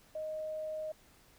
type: tone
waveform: sine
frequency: 622.3 Hz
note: D#5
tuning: in tune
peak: -36 dBFS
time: 0.15-0.92 s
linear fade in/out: 5 ms
effects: pink hiss -63 dBFS RMS until 1.38 s